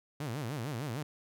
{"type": "tone with vibrato", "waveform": "sawtooth", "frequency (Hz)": 130.81, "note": "C3", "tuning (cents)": 0, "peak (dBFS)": -31, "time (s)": [0.2, 1.03], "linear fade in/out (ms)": 5, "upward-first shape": "sine", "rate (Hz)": 6.6, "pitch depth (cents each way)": 290, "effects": []}